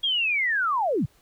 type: linear sweep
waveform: sine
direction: down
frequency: 3322 to 94.3 Hz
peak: -21 dBFS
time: 0.03-1.06 s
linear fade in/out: 10 ms
effects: pink hiss -61 dBFS RMS until 1.21 s